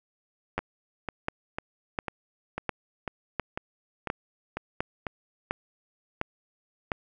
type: two click trains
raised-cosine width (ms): 0.5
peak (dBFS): -16 / -12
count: 10 / 10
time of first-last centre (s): 0.59-5.068 / 0.58-6.918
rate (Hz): 2.01 / 1.42
effects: none